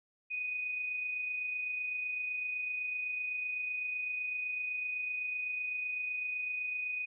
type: tone with amplitude modulation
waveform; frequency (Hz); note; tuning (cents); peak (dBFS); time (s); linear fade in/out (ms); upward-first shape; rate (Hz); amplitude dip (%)
sine; 2489; D#7; 0; -32; 0.3-7.06; 20; sine; 27.9; 35
effects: none